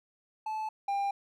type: tone pair in turn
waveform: triangle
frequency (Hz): 869 / 798.2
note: A5 / G5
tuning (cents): -22 / +31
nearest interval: minor second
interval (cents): 147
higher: first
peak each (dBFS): -30 / -26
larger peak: second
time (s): 0.46-0.69 / 0.88-1.11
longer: neither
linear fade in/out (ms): 5
effects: none